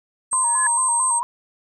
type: tone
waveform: sine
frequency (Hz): 8300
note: C9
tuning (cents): -15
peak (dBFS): -18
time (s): 0.31-1.2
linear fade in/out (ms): 20
type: tone with vibrato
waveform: sine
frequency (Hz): 987.8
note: B5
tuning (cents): 0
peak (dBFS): -21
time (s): 0.33-1.23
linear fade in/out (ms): 0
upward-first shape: square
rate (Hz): 4.5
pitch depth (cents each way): 67
type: tone with exponential growth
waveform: sine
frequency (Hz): 1699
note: G#6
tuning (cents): +39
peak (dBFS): -18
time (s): 0.41-0.67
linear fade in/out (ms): 2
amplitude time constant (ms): 55
effects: none